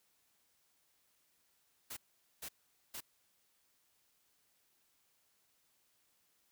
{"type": "noise bursts", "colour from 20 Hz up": "white", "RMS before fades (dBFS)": -45, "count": 3, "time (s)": [1.9, 3.007], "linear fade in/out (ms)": 10, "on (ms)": 69, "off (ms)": 450, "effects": ["white hiss -75 dBFS RMS until 6.51 s"]}